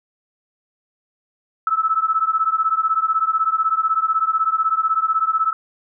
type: beating tone pair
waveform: sine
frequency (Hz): 1300 / 1316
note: E6 / E6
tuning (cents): -24 / -3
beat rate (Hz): 16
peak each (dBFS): -19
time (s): 1.67-5.53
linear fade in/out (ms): 2
effects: none